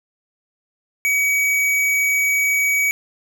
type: tone with tanh clipping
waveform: sine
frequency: 2267 Hz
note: C#7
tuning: 38 cents sharp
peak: -17 dBFS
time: 1.05-2.91 s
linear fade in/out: 0 ms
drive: 17 dB
effects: none